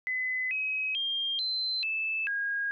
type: tone with pitch steps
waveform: sine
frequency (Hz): 2020 / 2544 / 3204 / 4080 / 2626 / 1633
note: B6 / D#7 / G7 / C8 / E7 / G#6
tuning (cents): +39 / +38 / +37 / -44 / -7 / -30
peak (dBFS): -28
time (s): 0.07-2.71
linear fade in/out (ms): 0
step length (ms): 440
effects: none